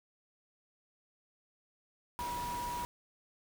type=tone in noise; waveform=sine; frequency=967 Hz; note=B5; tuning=37 cents flat; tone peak=-36 dBFS; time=2.19-2.85 s; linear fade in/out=0 ms; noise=pink; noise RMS=-44 dBFS; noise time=2.19-2.85 s; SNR=+5 dB; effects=none